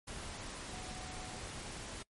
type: tone in noise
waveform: sine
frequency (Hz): 740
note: F#5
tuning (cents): 0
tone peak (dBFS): -51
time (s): 0.73-1.41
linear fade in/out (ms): 10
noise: pink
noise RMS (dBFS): -45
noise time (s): 0.07-2.03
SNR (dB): -9
effects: noise-tail reverb RT60 0.1 s tail -23 dB re dry + MP3 48 kbps